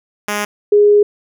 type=tone pair in turn; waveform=5% pulse / sine; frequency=207.4 / 413.6 Hz; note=G#3 / G#4; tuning=-2 / -7 cents; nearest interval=octave; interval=1195 cents; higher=second; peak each=-6 dBFS; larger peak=neither; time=0.28-0.45 / 0.72-1.03 s; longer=second; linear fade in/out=5 ms; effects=none